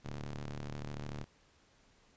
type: ring-modulated tone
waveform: sawtooth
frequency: 73.7 Hz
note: D2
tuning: 7 cents sharp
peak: -33 dBFS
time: 0.04-1.25 s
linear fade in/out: 20 ms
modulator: 57.3 Hz
effects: pink hiss -67 dBFS RMS until 2.16 s + resampled to 16000 Hz